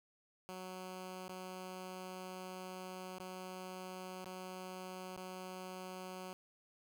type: tone with dropouts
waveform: 10% pulse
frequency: 185 Hz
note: F#3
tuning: in tune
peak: -37 dBFS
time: 0.49-6.33 s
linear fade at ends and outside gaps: 0 ms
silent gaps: 1.281-1.292 / 3.184-3.199 / 4.245-4.258 / 5.165-5.176 s
effects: none